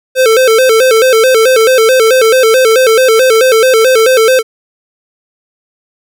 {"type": "tone with vibrato", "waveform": "square", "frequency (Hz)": 480, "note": "B4", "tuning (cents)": -49, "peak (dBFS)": -5, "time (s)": [0.15, 4.43], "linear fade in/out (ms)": 50, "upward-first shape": "square", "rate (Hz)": 4.6, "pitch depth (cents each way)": 130, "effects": []}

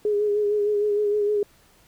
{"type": "tone with vibrato", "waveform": "sine", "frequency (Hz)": 415.3, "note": "G#4", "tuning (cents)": 0, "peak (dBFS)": -19, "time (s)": [0.05, 1.43], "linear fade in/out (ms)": 2, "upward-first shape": "sine", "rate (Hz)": 6.5, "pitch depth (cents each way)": 32, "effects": ["pink hiss -57 dBFS RMS until 1.87 s"]}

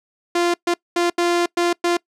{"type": "tone bursts at uneven times", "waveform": "sawtooth", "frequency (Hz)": 347, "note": "F4", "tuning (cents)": -11, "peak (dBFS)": -12, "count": 6, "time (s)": [[0.35, 0.54], [0.67, 0.74], [0.96, 1.1], [1.18, 1.46], [1.57, 1.73], [1.84, 1.97]], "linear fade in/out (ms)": 5, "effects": ["noise-tail reverb RT60 0.1 s tail -24 dB re dry", "low-pass 8000 Hz 12 dB/octave"]}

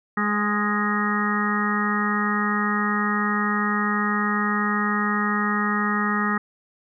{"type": "harmonic tone with a mistuned harmonic", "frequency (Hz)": 208.1, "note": "G#3", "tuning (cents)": 4, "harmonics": [1, 2, 4, 5, 6, 7, 8, 9], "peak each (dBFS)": [-24, -33, -33, -34, -25, -36, -33, -27], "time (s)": [0.17, 6.38], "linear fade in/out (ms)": 5, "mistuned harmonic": 7, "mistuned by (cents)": -23, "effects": []}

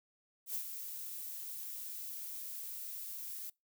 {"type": "noise with ADSR envelope", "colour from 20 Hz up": "violet", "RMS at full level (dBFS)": -37, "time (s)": [0.46, 3.5], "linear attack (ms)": 90, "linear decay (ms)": 82, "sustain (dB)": -7, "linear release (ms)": 6, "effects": ["noise-tail reverb RT60 0.2 s tail -24 dB re dry"]}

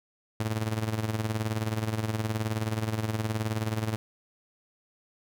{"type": "tone with tremolo", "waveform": "sawtooth", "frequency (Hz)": 109.5, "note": "A2", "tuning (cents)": -8, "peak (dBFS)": -21, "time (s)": [0.4, 3.96], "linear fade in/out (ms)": 0, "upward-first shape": "sine", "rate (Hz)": 19, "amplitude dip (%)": 70, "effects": []}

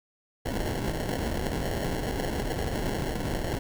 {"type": "noise with sample-and-hold", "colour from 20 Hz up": "pink", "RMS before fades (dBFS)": -30, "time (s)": [0.45, 3.59], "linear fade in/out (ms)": 10, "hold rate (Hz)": 1225, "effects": []}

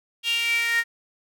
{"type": "tone with high-pass filter sweep", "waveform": "sawtooth", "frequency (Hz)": 465.3, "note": "A#4", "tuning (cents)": -3, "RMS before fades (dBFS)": -23, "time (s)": [0.23, 0.84], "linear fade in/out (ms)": 50, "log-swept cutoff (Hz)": [3000, 1800], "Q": 8.7, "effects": []}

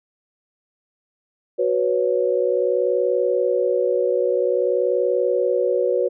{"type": "chord", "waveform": "sine", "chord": "F# suspended fourth", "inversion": "none", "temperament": "equal", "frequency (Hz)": [370, 493.9, 554.4], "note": ["F#4", "B4", "C#5"], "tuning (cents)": [0, 0, 0], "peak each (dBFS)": [-22, -20, -22], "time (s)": [1.58, 6.09], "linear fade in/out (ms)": 20, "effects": []}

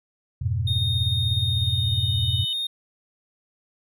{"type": "chord", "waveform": "sine", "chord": "F diminished", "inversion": "none", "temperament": "equal", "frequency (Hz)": [87.31, 103.83, 123.47], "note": ["F2", "Ab2", "Cb3"], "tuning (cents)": [0, 0, 0], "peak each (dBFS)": -26, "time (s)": [0.41, 2.45], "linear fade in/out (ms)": 10}
{"type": "tone", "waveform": "triangle", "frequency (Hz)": 3689, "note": "A#7", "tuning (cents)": -19, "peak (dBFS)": -23, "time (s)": [0.67, 2.67], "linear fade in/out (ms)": 5}
{"type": "tone with exponential growth", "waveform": "sine", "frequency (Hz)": 3000, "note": "F#7", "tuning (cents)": 23, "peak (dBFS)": -28, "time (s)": [1.33, 2.53], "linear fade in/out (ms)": 2, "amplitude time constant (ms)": 260}
{"effects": []}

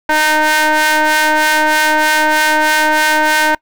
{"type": "ring-modulated tone", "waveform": "sawtooth", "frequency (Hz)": 307.1, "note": "D#4", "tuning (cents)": -23, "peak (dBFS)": -3, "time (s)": [0.09, 3.55], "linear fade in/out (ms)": 5, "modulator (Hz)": 1230, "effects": ["noise-tail reverb RT60 0.1 s tail -23 dB re dry"]}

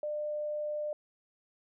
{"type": "tone", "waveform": "sine", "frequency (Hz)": 599, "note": "D5", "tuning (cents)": 34, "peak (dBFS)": -32, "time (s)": [0.03, 0.93], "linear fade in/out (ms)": 2, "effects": []}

